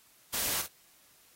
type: noise with echo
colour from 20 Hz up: white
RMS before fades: -32 dBFS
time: 0.33-0.62 s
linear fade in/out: 10 ms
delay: 49 ms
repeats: 1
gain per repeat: -8 dB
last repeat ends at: 0.669 s
effects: white hiss -62 dBFS RMS until 1.35 s + AAC 48 kbps